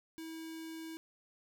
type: tone with notch filter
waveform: square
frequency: 323.2 Hz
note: E4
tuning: 34 cents flat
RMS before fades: -45 dBFS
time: 0.18-0.97 s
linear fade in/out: 0 ms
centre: 720 Hz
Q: 0.66
effects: none